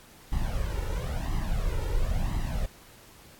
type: noise with flanger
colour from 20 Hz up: brown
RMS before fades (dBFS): -28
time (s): 0.32-2.66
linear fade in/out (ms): 5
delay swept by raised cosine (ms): 0.99 to 2.19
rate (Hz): 0.98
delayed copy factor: +0.9
effects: pink hiss -53 dBFS RMS until 3.39 s + AAC 64 kbps